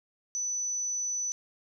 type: tone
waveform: sine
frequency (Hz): 5980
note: F#8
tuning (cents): +17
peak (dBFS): -29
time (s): 0.35-1.32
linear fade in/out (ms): 0
effects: none